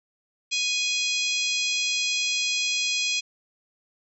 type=harmonic tone with a mistuned harmonic; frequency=830.6 Hz; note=G#5; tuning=in tune; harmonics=3 / 4 / 5 / 6 / 7 / 8 / 9; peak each=-27 / -29 / -31 / -33 / -34 / -35 / -36 dBFS; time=0.51-3.21 s; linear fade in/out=20 ms; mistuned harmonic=8; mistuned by=-60 cents; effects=none